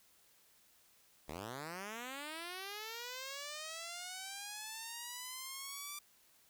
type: linear sweep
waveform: 5% pulse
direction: up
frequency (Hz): 68 to 1179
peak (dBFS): -32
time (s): 1.28-5.99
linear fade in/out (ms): 5
effects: white hiss -68 dBFS RMS until 6.49 s

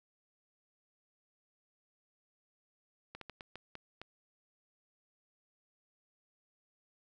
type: slowing click train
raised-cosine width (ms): 0.3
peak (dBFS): -29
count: 7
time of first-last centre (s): 3.15-4.016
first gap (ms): 63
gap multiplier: 1.33
effects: none

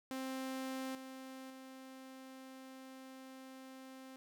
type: tone with level steps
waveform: sawtooth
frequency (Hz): 263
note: C4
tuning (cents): +9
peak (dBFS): -36 / -44 / -47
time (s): 0.11-4.16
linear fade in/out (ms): 0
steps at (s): 0.95 / 1.5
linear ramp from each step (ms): 2
effects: none

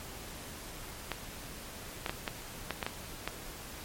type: clicks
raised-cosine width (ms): 0.3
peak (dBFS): -16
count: 8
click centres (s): 1.117 / 2.062 / 2.095 / 2.278 / 2.707 / 2.828 / 2.865 / 3.276
effects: pink hiss -45 dBFS RMS until 3.84 s + MP3 64 kbps

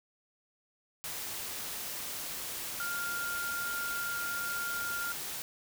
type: tone in noise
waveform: sine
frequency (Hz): 1401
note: F6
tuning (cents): +5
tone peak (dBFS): -34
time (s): 2.8-5.12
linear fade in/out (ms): 0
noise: white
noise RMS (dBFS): -39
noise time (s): 1.04-5.42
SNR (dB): +2
effects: none

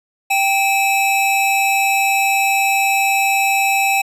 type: tone pair together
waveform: square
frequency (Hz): 784 / 2584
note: G5 / E7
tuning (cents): 0 / -35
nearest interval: octave + major sixth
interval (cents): 2065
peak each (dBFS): -17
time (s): 0.3-4.02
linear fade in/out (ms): 10
effects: resampled to 32000 Hz

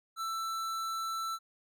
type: tone with hard clipping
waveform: sine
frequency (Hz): 1330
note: E6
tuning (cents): +15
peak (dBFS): -35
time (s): 0.16-1.39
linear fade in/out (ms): 50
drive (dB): 17
effects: none

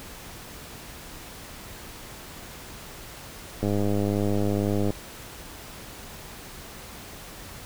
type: click train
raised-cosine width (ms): 2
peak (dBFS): -13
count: 131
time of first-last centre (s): 3.63-4.905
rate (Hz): 102
effects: pink hiss -42 dBFS RMS until 7.65 s

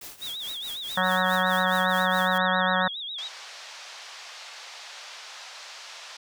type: noise with tremolo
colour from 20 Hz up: white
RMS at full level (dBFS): -39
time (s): 0.01-2.38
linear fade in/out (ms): 5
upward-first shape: triangle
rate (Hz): 4.7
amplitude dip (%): 85
type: tone with vibrato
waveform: sine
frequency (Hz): 3546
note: A7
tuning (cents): +13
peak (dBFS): -32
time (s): 0.21-3.29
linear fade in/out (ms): 20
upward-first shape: sine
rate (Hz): 7.3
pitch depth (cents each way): 150
type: harmonic tone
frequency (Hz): 185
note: F#3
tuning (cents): 0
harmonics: 1 / 3 / 4 / 5 / 6 / 7 / 8 / 9 / 10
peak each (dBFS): -30 / -30 / -30 / -30 / -30 / -30 / -30 / -30 / -30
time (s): 0.97-2.88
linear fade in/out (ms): 5
type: band-pass noise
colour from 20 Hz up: white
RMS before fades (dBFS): -43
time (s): 3.18-6.17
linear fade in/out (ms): 5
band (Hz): 610 to 5600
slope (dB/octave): 24
effects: none

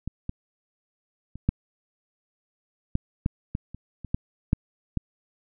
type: clicks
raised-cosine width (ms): 5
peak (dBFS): -18 / -17 / -26 / -8 / -10 / -11 / -15 / -26 / -25 / -11 / -7 / -12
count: 12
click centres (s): 0.076 / 0.294 / 1.356 / 1.49 / 2.954 / 3.261 / 3.551 / 3.746 / 4.047 / 4.145 / 4.531 / 4.973
effects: none

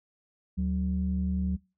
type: tone pair together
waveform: sine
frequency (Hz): 75.3 / 186.48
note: D2 / F#3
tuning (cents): +44 / +14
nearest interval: octave + major third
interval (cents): 1570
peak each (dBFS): -28 / -27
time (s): 0.57-1.57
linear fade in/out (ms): 20
effects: noise-tail reverb RT60 0.3 s tail -25 dB re dry + tanh soft clip ceiling -19 dBFS

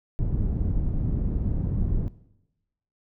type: low-pass noise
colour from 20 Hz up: pink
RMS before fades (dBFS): -25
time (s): 0.19-2.08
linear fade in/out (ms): 0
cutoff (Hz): 180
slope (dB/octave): 12
effects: noise-tail reverb RT60 0.9 s tail -18 dB re dry

